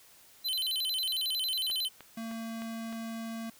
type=tone with vibrato; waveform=square; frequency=3520 Hz; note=A7; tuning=in tune; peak=-30 dBFS; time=0.44-1.89 s; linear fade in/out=20 ms; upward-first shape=square; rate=11 Hz; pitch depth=240 cents each way
type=click train; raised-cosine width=0.3 ms; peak=-30 dBFS; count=5; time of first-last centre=1.7-2.927 s; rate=3.26 Hz
type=tone; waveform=square; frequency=226.6 Hz; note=A#3; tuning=49 cents flat; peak=-37 dBFS; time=2.17-3.5 s; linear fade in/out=5 ms
effects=white hiss -58 dBFS RMS until 3.59 s